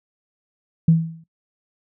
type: tone with exponential decay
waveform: sine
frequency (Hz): 163.4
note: E3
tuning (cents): -15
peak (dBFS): -7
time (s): 0.88-1.24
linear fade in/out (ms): 5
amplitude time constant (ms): 77
effects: noise-tail reverb RT60 0.1 s tail -17 dB re dry + tanh soft clip ceiling -3 dBFS